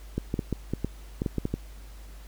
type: clicks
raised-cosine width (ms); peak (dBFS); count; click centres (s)
3; -14; 11; 0.18 / 0.341 / 0.392 / 0.527 / 0.736 / 0.846 / 1.219 / 1.262 / 1.383 / 1.454 / 1.54
effects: added 50 Hz sine -42 dBFS peak until 2.27 s + pink hiss -54 dBFS RMS until 2.27 s